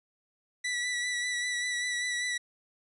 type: tone with vibrato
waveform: sawtooth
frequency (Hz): 1960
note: B6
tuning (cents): -14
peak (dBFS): -26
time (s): 0.64-2.38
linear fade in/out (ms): 10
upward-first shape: sine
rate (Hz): 5.1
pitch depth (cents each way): 24
effects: resampled to 24000 Hz